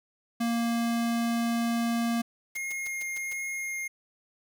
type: tone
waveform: square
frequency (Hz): 233.1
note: A#3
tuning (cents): 0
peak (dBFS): -26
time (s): 0.4-2.22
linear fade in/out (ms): 10
type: noise bursts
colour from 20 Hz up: white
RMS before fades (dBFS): -43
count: 6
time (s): 2.55-3.332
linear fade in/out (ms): 5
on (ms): 22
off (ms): 130
type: tone with vibrato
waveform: square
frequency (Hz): 2138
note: C7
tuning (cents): +37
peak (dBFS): -32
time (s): 2.55-3.88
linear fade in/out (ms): 10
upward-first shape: triangle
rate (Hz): 1.4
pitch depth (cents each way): 9
effects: none

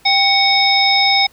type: harmonic tone with a mistuned harmonic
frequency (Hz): 743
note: F#5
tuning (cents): +7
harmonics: 1 / 3 / 5 / 7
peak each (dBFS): -16 / -16 / -16 / -16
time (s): 0.05-1.27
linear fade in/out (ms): 10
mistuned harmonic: 1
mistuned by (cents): +100
effects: pink hiss -50 dBFS RMS until 1.32 s

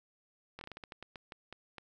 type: slowing click train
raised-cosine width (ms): 0.3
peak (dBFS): -29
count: 13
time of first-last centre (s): 0.59-1.783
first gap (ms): 22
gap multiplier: 1.25
effects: none

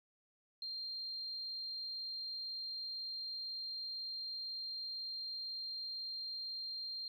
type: tone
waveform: triangle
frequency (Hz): 4186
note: C8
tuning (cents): 0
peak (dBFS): -37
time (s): 0.62-7.08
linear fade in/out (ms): 2
effects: tanh soft clip ceiling -39 dBFS

